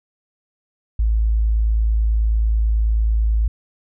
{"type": "tone", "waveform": "sine", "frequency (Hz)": 54.6, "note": "A1", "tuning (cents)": -13, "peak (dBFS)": -14, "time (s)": [0.99, 3.48], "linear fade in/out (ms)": 5, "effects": []}